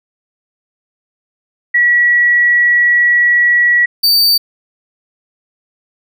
sine / 45% pulse tone pair in turn, 1931 / 4605 Hz, B6 / D8, -39 / -35 cents, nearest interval octave + minor third, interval 1504 cents, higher second, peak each -7 dBFS, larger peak neither, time 1.74-3.86 / 4.03-4.38 s, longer first, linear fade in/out 10 ms, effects none

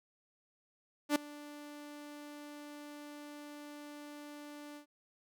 sawtooth tone with ADSR envelope, 293.7 Hz, D4, in tune, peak -21 dBFS, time 1.09-4.86 s, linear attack 67 ms, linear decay 5 ms, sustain -22 dB, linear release 100 ms, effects none

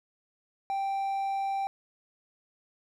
triangle tone, 784 Hz, G5, in tune, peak -26 dBFS, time 0.7-1.67 s, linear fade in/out 0 ms, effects none

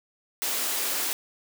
white high-pass noise, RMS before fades -28 dBFS, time 0.42-1.13 s, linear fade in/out 0 ms, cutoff 240 Hz, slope 24 dB/octave, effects none

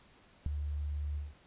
sine tone with ADSR envelope, 73.42 Hz, D2, in tune, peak -24 dBFS, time 0.46-1.34 s, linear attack 3 ms, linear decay 4 ms, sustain -9 dB, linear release 180 ms, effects pink hiss -62 dBFS RMS until 1.46 s + resampled to 8000 Hz

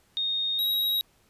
sine / square tone pair in turn, 3700 / 3822 Hz, A#7 / A#7, -14 / +43 cents, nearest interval minor second, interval 57 cents, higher second, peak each -25 / -24 dBFS, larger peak second, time 0.17-0.59 / 0.59-1.01 s, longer neither, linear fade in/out 0 ms, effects pink hiss -64 dBFS RMS until 1.29 s + resampled to 32000 Hz

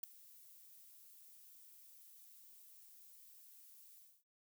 violet noise with ADSR envelope, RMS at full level -38 dBFS, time 0.03-4.24 s, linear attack 7 ms, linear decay 4 ms, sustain -23 dB, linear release 260 ms, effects none

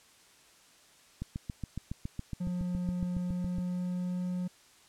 click train, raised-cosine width 5 ms, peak -23 dBFS, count 18, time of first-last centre 1.22-3.584 s, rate 7.19 Hz
triangle tone with pitch glide, 178.6 to 180.26 Hz, F3 to F#3, +39 to -45 cents, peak -29 dBFS, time 2.4-4.48 s, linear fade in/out 10 ms, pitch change +16 cents, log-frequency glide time 3.17-4.19 s
effects white hiss -60 dBFS RMS until 4.88 s + low-pass 9000 Hz 12 dB/octave

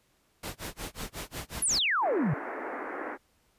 pink noise with tremolo, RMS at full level -36 dBFS, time 0.43-1.79 s, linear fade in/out 5 ms, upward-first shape sine, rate 5.5 Hz, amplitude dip 100%
sine exponential sweep, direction down, 11580 to 126.4 Hz, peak -24 dBFS, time 1.62-2.34 s, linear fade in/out 5 ms
pink band-pass noise, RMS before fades -37 dBFS, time 2.01-3.18 s, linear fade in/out 50 ms, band 270 to 2000 Hz, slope 48 dB/octave
effects pink hiss -69 dBFS RMS until 3.58 s + resampled to 32000 Hz

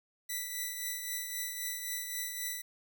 5% pulse tone with tremolo, 1975.5 Hz, B6, in tune, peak -23 dBFS, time 0.29-2.62 s, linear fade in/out 10 ms, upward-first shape triangle, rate 3.8 Hz, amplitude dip 50%, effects none

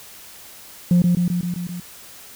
sine tone with echo, 176.2 Hz, F3, 16 cents sharp, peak -9 dBFS, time 0.91-1.02 s, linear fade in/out 2 ms, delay 130 ms, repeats 6, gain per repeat -3 dB, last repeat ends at 1.8 s, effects tanh soft clip ceiling -10 dBFS + white hiss -42 dBFS RMS until 2.35 s

